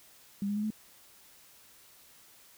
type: tone with pitch steps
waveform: sine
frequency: 200 / 205 / 210.2 / 215.5 Hz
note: G3 / G#3 / G#3 / A3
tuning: +35 / -22 / +21 / -36 cents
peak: -29 dBFS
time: 0.42-0.704 s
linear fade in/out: 2 ms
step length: 71 ms
effects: white hiss -58 dBFS RMS until 2.57 s